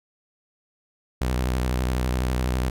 sawtooth tone with vibrato, 62.8 Hz, B1, 30 cents sharp, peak -18 dBFS, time 1.21-2.7 s, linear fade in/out 5 ms, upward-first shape triangle, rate 12 Hz, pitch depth 89 cents each way, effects none

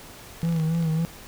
clicks, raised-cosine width 0.2 ms, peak -24 dBFS, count 8, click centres 0.418 / 0.45 / 0.49 / 0.525 / 0.564 / 0.599 / 0.749 / 0.826 s
triangle tone with vibrato, 163 Hz, E3, 19 cents flat, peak -19 dBFS, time 0.43-1.05 s, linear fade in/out 0 ms, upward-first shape sine, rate 3.6 Hz, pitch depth 55 cents each way
effects pink hiss -44 dBFS RMS until 1.27 s

